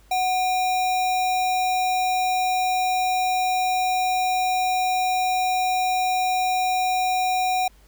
sine tone with sample-and-hold, 740 Hz, F#5, in tune, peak -19 dBFS, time 0.11-7.68 s, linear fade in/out 5 ms, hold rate 3150 Hz, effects added 50 Hz sine -51 dBFS peak until 7.87 s + pink hiss -58 dBFS RMS until 7.87 s

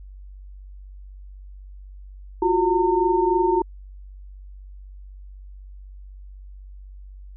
sine tone cluster, 348.5 / 371.8 / 910 Hz, F4 / F#4 / A#5, -4 / +8 / -42 cents, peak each -21 dBFS, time 2.42-3.62 s, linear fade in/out 5 ms, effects added 48 Hz sine -38 dBFS peak until 7.36 s

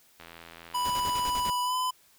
click train, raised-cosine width 0.3 ms, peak -29 dBFS, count 90, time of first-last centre 0.2-1.263 s, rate 83.7 Hz
square tone with pitch glide, 987.8 to 1010.3 Hz, B5 to B5, 0 to +39 cents, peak -27 dBFS, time 0.74-1.91 s, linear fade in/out 10 ms, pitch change +39 cents, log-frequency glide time 1.63-1.75 s
pink noise with tremolo, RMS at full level -37 dBFS, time 0.85-1.5 s, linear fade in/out 2 ms, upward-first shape square, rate 10 Hz, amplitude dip 70%
effects white hiss -61 dBFS RMS until 2.18 s

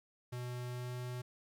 square tone with pitch glide, 123.47 to 124.26 Hz, B2 to B2, 0 to +11 cents, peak -40 dBFS, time 0.32-1.22 s, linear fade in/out 10 ms, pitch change +11 cents, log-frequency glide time 0.68-0.94 s, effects 12-bit

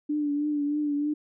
sine tone with vibrato, 293.7 Hz, D4, in tune, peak -24 dBFS, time 0.09-1.14 s, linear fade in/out 10 ms, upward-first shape triangle, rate 3.2 Hz, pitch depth 44 cents each way, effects none

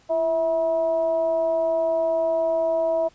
sine tone with frequency modulation, 652 Hz, E5, 19 cents flat, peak -19 dBFS, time 0.09-3.09 s, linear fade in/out 20 ms, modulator 314 Hz, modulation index 0.4, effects pink hiss -57 dBFS RMS until 3.14 s + resampled to 16000 Hz

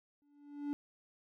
triangle tone with exponential growth, 289 Hz, D4, 28 cents flat, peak -30 dBFS, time 0.22-0.73 s, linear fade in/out 0 ms, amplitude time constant 110 ms, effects none

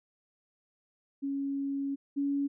sine tone pair in turn, 277.2 / 281.2 Hz, C#4 / C#4, 0 / +25 cents, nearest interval unison, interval 25 cents, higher second, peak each -30 / -27 dBFS, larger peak second, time 1.22-1.96 / 2.16-2.48 s, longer first, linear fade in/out 20 ms, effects none

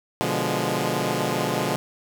10% pulse chord, B diminished seventh, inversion none, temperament equal, 123.47 / 146.83 / 174.61 / 207.7 Hz, B2 / D3 / F3 / Ab3, 0 / 0 / 0 / 0 cents, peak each -20 dBFS, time 0.21-1.76 s, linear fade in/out 0 ms, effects none

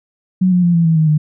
sine tone with pitch steps, 185 / 179.11 / 173.41 / 167.89 / 162.55 / 157.37 / 152.36 Hz, F#3 / F3 / F3 / E3 / E3 / D#3 / D#3, 0 / +44 / -12 / +32 / -24 / +20 / -36 cents, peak -9 dBFS, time 0.41-1.18 s, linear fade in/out 10 ms, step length 110 ms, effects none

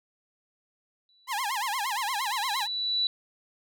sine tone with exponential growth, 3951 Hz, B7, in tune, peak -22 dBFS, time 1.09-3.07 s, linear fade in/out 1 ms, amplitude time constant 430 ms
sawtooth tone with vibrato, 932.3 Hz, A#5, in tune, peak -24 dBFS, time 1.27-2.68 s, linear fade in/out 50 ms, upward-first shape sine, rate 8.6 Hz, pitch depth 260 cents each way
effects none

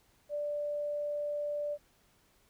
sine tone, 587.3 Hz, D5, in tune, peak -32 dBFS, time 0.29-1.78 s, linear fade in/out 50 ms, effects pink hiss -68 dBFS RMS until 2.49 s

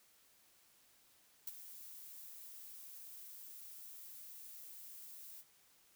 violet noise with ADSR envelope, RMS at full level -41 dBFS, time 1.47-5.44 s, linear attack 5 ms, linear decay 27 ms, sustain -12 dB, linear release 45 ms, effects white hiss -69 dBFS RMS until 5.95 s

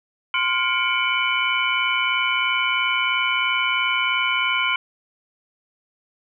sine tone cluster, 1043 / 1415 / 2214 / 2337 / 2998 Hz, C6 / F6 / C#7 / D7 / F#7, -6 / +22 / -3 / -9 / +22 cents, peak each -25 dBFS, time 0.34-4.76 s, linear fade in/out 2 ms, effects none

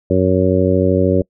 harmonic tone, 93 Hz, F#2, 9 cents sharp, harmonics 1 / 2 / 3 / 4 / 5 / 6, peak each -18 / -18 / -18 / -18 / -18 / -18 dBFS, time 0.1-1.22 s, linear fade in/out 5 ms, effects noise-tail reverb RT60 0.1 s tail -25 dB re dry

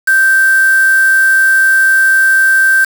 sine tone with quantisation, 1564 Hz, G6, 4 cents flat, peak -6 dBFS, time 0.07-2.85 s, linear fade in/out 10 ms, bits 3, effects none

